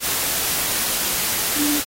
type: tone in noise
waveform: sine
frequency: 293.7 Hz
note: D4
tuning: in tune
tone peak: -21 dBFS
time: 1.55-1.81 s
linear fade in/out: 50 ms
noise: white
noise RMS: -22 dBFS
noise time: 0-1.85 s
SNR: -2 dB
effects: AAC 48 kbps